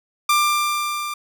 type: tone with level ramp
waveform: sawtooth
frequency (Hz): 1188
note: D6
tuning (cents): +20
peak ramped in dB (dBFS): -10 to -22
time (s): 0.29-1.14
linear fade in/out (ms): 5
effects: none